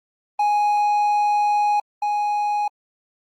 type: tone pair in turn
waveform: triangle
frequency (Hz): 830.6 / 830.6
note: G#5 / G#5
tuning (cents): 0 / 0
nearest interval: unison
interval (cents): 0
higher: neither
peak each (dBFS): -14 / -17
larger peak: first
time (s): 0.39-1.8 / 2.02-2.68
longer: first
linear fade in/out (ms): 5
effects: Opus 24 kbps